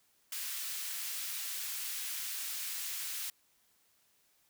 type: high-pass noise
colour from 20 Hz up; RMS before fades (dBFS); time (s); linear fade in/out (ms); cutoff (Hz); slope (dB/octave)
white; -39; 0.32-3.3; 2; 1700; 12
effects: white hiss -71 dBFS RMS until 4.49 s

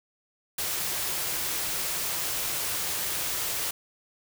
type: band-stop noise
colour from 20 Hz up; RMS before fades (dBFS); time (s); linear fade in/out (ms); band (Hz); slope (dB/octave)
white; -30; 0.58-3.71; 5; 200 to 280; 96
effects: none

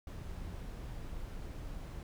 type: noise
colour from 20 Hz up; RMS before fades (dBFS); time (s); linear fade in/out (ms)
brown; -43; 0.07-2.03; 2
effects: none

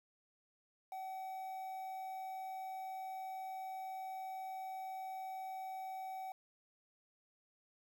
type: tone with quantisation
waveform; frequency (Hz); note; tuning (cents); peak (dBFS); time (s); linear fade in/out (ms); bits
triangle; 759; F#5; +44; -40; 0.92-6.32; 2; 10
effects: none

